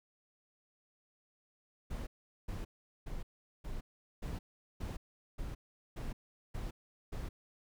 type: noise bursts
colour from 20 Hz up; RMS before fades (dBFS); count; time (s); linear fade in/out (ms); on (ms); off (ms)
brown; -40; 10; 1.9-7.29; 10; 170; 410
effects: none